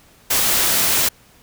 white noise, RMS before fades -17 dBFS, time 0.3-1.09 s, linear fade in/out 10 ms, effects pink hiss -51 dBFS RMS until 1.42 s

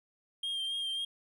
triangle tone with vibrato, 3200 Hz, G7, 35 cents sharp, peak -31 dBFS, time 0.43-1.05 s, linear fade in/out 5 ms, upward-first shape sine, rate 3.7 Hz, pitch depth 26 cents each way, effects none

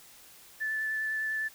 sine tone with vibrato, 1750 Hz, A6, 10 cents flat, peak -29 dBFS, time 0.6-1.49 s, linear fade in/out 20 ms, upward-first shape sine, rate 9.8 Hz, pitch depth 10 cents each way, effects white hiss -54 dBFS RMS until 1.54 s

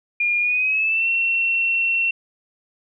sine tone with pitch glide, 2419 to 2715 Hz, D#7 to F7, -49 to -50 cents, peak -17 dBFS, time 0.2-2.11 s, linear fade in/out 5 ms, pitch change +199 cents, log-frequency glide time 0.4-1.08 s, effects none

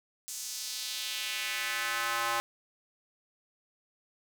square tone with high-pass filter sweep, 116.54 Hz, A#2, in tune, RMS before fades -34 dBFS, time 0.28-2.4 s, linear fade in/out 0 ms, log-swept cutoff 7000 to 960 Hz, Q 1.7, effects none

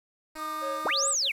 10% pulse tone, 312.3 Hz, D#4, 7 cents sharp, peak -30 dBFS, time 0.35-0.91 s, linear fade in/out 10 ms
triangle tone with vibrato, 1208 Hz, D6, 48 cents sharp, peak -30 dBFS, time 0.37-1.15 s, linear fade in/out 50 ms, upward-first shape sine, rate 4.5 Hz, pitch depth 13 cents each way
triangle tone with tremolo, 549 Hz, C#5, 17 cents flat, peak -29 dBFS, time 0.61-1.29 s, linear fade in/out 20 ms, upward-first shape sine, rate 3 Hz, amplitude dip 100%
sine linear two-way sweep, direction up then down, 116.54 to 8372 to 2042 Hz, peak -24 dBFS, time 0.85-1.32 s, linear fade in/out 10 ms, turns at 1.09 s
effects resampled to 32000 Hz + 8-bit

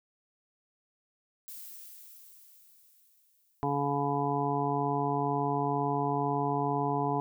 violet noise with exponential decay, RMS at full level -43 dBFS, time 1.48-4.47 s, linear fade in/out 0 ms, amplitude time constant 650 ms
harmonic tone, 142.1 Hz, C#3, 43 cents sharp, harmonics 1 / 2 / 3 / 5 / 6 / 7, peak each -34 / -34 / -34 / -34 / -34 / -34 dBFS, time 3.63-7.2 s, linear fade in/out 0 ms
effects none

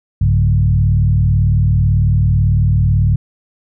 sine tone with frequency modulation, 101.9 Hz, G#2, 32 cents flat, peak -9 dBFS, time 0.21-3.16 s, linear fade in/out 5 ms, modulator 38.1 Hz, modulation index 1.2, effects none

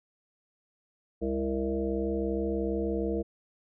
harmonic tone with a mistuned harmonic, 66.3 Hz, C2, 23 cents sharp, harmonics 1 / 3 / 5 / 7 / 9 / 10, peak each -35 / -34 / -32 / -32 / -41 / -41 dBFS, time 1.21-3.23 s, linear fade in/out 20 ms, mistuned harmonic 3, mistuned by +24 cents, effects none

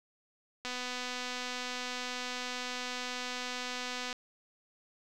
click train, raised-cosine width 0.2 ms, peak -21 dBFS, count 867, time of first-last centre 0.65-4.128 s, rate 249 Hz, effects none

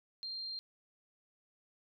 sine tone, 4186 Hz, C8, in tune, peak -39 dBFS, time 0.23-0.59 s, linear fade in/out 0 ms, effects none

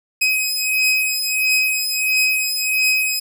sawtooth beating tone pair, 2528 / 2529.5 Hz, D#7 / D#7, +27 / +28 cents, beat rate 1.5 Hz, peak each -16 dBFS, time 0.21-3.2 s, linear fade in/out 10 ms, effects none

